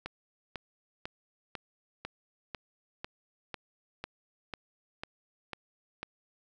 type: click train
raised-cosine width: 0.3 ms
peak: -21 dBFS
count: 13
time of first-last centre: 0.06-6.03 s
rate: 2.01 Hz
effects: none